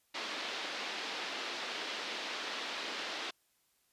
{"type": "band-pass noise", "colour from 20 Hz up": "white", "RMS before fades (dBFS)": -40, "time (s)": [0.14, 3.31], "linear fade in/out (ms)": 10, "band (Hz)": [250, 4300], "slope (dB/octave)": 24, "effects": ["white hiss -74 dBFS RMS until 3.92 s", "resampled to 32000 Hz"]}